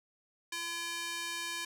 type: tone with high-pass filter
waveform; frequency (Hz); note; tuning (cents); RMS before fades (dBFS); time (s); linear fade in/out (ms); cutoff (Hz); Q
square; 340; F4; -46; -38; 0.52-1.65; 5; 1800; 0.75
effects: low-pass 11000 Hz 12 dB/octave + 9-bit